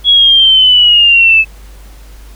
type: linear sweep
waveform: sine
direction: down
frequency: 3358 to 2600 Hz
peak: -3 dBFS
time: 0.04-1.45 s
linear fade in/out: 50 ms
effects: added 50 Hz sine -31 dBFS peak until 2.35 s + pink hiss -42 dBFS RMS until 2.35 s